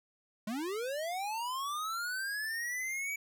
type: linear sweep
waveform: square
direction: up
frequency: 200.9 to 2300 Hz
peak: -35 dBFS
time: 0.47-3.16 s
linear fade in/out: 5 ms
effects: none